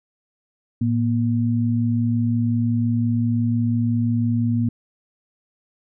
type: tone pair together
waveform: sine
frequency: 112.07 / 237.8 Hz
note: A2 / A#3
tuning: +32 / +35 cents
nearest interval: octave + minor second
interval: 1303 cents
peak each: -20 dBFS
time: 0.81-4.69 s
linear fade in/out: 5 ms
effects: none